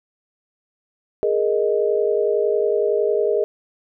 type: chord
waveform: sine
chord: Ab suspended second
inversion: none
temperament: equal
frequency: 415.3 / 466.2 / 622.3 Hz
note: Ab4 / Bb4 / Eb5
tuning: 0 / 0 / 0 cents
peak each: -19 / -21 / -23 dBFS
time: 1.23-3.44 s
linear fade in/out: 0 ms
effects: none